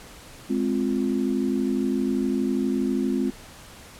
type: chord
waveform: sine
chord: F minor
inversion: first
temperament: just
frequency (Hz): 209.5 / 261.9 / 349.2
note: Ab3 / C4 / F4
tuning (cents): +15 / +2 / 0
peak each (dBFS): -26 / -24 / -28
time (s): 0.49-3.31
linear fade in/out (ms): 20
effects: pink hiss -45 dBFS RMS until 3.99 s + low-pass 12000 Hz 12 dB/octave